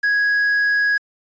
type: tone with quantisation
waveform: triangle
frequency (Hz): 1661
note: G#6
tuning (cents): 0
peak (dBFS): -13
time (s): 0.03-0.98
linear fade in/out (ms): 10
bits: 7
effects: resampled to 16000 Hz